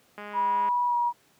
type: click train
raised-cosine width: 0.5 ms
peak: -25 dBFS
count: 106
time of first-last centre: 0.18-0.687 s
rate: 207 Hz
type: tone with pitch glide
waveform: sine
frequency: 974 to 957.8 Hz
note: B5 to A#5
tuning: -24 to +47 cents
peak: -22 dBFS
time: 0.33-1.13 s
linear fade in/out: 50 ms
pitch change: -29 cents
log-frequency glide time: 0.87-0.95 s
effects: pink hiss -62 dBFS RMS until 1.39 s + high-pass 150 Hz 12 dB/octave